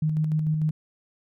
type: tone with tremolo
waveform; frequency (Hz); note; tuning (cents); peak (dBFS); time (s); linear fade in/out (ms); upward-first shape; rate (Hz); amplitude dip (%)
sine; 155.1; D#3; -5; -20; 0.02-0.71; 5; square; 6.7; 30
effects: none